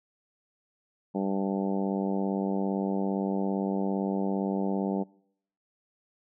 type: harmonic tone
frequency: 97.6 Hz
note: G2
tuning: 7 cents flat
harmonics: 2 / 3 / 4 / 5 / 6 / 7 / 8 / 9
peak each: -29 / -33 / -35 / -37 / -39 / -40 / -41 / -42 dBFS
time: 1.14-5.04 s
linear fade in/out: 20 ms
effects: noise-tail reverb RT60 0.7 s tail -24 dB re dry